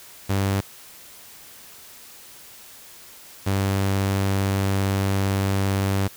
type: tone pair in turn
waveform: sawtooth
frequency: 98 / 97.66 Hz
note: G2 / G2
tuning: 0 / -6 cents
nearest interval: unison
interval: 6 cents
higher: first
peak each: -16 dBFS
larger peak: neither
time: 0.29-0.61 / 3.46-6.08 s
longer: second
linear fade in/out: 10 ms
effects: white hiss -45 dBFS RMS until 6.16 s